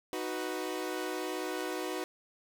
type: chord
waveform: sawtooth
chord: B major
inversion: first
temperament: equal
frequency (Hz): 311.1 / 370 / 493.9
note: D#4 / F#4 / B4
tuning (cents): 0 / 0 / 0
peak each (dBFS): -35 / -33 / -36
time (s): 0.13-2.04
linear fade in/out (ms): 0
effects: none